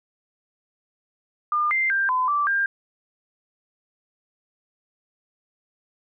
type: tone with pitch steps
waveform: sine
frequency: 1206 / 2089 / 1585 / 1016 / 1167 / 1598 Hz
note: D6 / C7 / G6 / B5 / D6 / G6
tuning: +46 / -3 / +19 / +49 / -11 / +33 cents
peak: -19 dBFS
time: 1.52-2.66 s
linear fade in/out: 2 ms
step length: 190 ms
effects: none